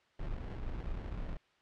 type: noise with sample-and-hold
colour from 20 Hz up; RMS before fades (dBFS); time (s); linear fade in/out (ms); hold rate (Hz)
brown; -39; 0.19-1.37; 5; 1225
effects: white hiss -69 dBFS RMS until 1.61 s + low-pass 3000 Hz 12 dB/octave